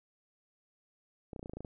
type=clicks; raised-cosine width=2 ms; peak=-29 dBFS; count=10; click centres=1.332 / 1.362 / 1.394 / 1.429 / 1.459 / 1.496 / 1.535 / 1.57 / 1.606 / 1.648 s; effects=none